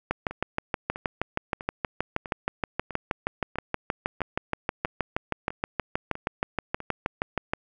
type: two click trains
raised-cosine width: 0.5 ms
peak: -10 / -21 dBFS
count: 48 / 11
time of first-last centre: 0.11-7.535 / 0.31-6.804 s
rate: 6.33 / 1.54 Hz
effects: none